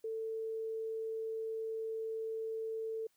sine tone, 445.2 Hz, A4, 20 cents sharp, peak -36 dBFS, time 0.04-3.07 s, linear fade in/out 5 ms, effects white hiss -75 dBFS RMS until 3.16 s

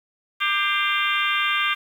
harmonic tone with a mistuned harmonic, 396.6 Hz, G4, 20 cents sharp, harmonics 3 / 4 / 5 / 6 / 7 / 8 / 9, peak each -25 / -26 / -27 / -28 / -28 / -29 / -30 dBFS, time 0.4-1.75 s, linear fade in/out 20 ms, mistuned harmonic 5, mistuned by +81 cents, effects 8-bit

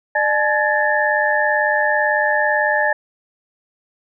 sine tone cluster, 600 / 854 / 1698 / 1796 Hz, D5 / G#5 / G#6 / A6, +37 / +48 / +38 / +35 cents, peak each -20 dBFS, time 0.15-2.93 s, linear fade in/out 5 ms, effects none

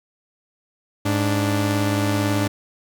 sawtooth tone pair together, 103.83 / 293.3 Hz, G#2 / D4, 0 / -2 cents, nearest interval octave + tritone, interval 1798 cents, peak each -17 / -18 dBFS, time 1.05-2.48 s, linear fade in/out 10 ms, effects none

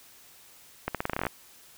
accelerating click train, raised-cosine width 0.5 ms, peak -13 dBFS, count 12, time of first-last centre 0.88-1.267 s, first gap 67 ms, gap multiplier 0.86, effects white hiss -54 dBFS RMS until 1.77 s

